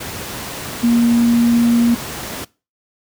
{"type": "tone in noise", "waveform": "sine", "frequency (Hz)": 235.6, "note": "A#3", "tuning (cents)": 19, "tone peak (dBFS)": -10, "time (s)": [0.83, 1.95], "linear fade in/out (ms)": 10, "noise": "pink", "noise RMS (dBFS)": -27, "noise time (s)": [0, 2.45], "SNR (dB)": 14, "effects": ["noise-tail reverb RT60 0.3 s tail -22 dB re dry", "high-pass 80 Hz 12 dB/octave"]}